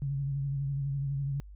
sine tone with vibrato, 138.8 Hz, C#3, 3 cents sharp, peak -29 dBFS, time 0.02-1.4 s, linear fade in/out 0 ms, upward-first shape sine, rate 12 Hz, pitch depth 43 cents each way, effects added 50 Hz sine -45 dBFS peak until 1.55 s

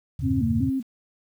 sine chord, E diminished seventh, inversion none, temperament equal with one note detuned, 82.41 / 98 / 113.88 / 138.59 Hz, E2 / G2 / Bb2 / Db3, 0 / 0 / -40 / 0 cents, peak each -29 dBFS, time 0.19-0.7 s, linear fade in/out 10 ms
sine tone with vibrato, 246.9 Hz, B3, in tune, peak -22 dBFS, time 0.22-0.83 s, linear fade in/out 50 ms, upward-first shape square, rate 2.6 Hz, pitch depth 130 cents each way
effects 9-bit

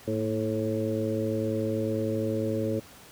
harmonic tone with a mistuned harmonic, 108.9 Hz, A2, 17 cents flat, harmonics 1 / 2 / 3 / 4 / 5, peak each -32 / -32 / -32 / -32 / -32 dBFS, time 0.07-2.8 s, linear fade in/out 10 ms, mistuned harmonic 2, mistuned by +70 cents, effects pink hiss -50 dBFS RMS until 3.11 s + high-pass 60 Hz 12 dB/octave

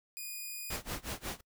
5% pulse tone, 2463 Hz, D#7, 18 cents flat, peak -30 dBFS, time 0.17-0.76 s, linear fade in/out 0 ms
pink noise with tremolo, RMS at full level -37 dBFS, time 0.7-1.41 s, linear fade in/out 5 ms, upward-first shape sine, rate 5.5 Hz, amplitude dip 95%
effects noise-tail reverb RT60 0.1 s tail -26 dB re dry

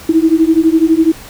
sine beating tone pair, 317.3 / 329.3 Hz, D#4 / E4, +34 / -2 cents, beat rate 12 Hz, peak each -10 dBFS, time 0.09-1.12 s, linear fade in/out 5 ms, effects pink hiss -34 dBFS RMS until 1.29 s

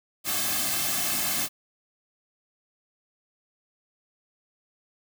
white noise with comb filter, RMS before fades -27 dBFS, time 0.24-1.49 s, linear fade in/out 50 ms, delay 2.1 ms, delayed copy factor -0.95, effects none

